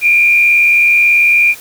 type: tone with frequency modulation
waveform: sine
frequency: 2400 Hz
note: D7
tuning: 37 cents sharp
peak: -6 dBFS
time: 0.01-1.55 s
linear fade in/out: 50 ms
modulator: 78.3 Hz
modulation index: 0.72
effects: white hiss -34 dBFS RMS until 1.6 s